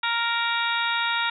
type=harmonic tone with a mistuned harmonic; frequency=466.2 Hz; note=A#4; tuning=in tune; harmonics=2 / 3 / 4 / 5 / 6 / 7 / 8; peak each=-28 / -27 / -31 / -31 / -34 / -34 / -30 dBFS; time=0.03-1.3 s; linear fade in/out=5 ms; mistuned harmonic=7; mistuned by=+49 cents; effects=none